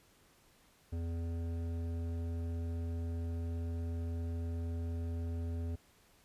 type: tone with hard clipping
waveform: sine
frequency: 83.9 Hz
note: E2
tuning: 31 cents sharp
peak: -37 dBFS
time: 0.92-5.76 s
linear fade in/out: 10 ms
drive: 12 dB
effects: pink hiss -66 dBFS RMS until 6.24 s + resampled to 32000 Hz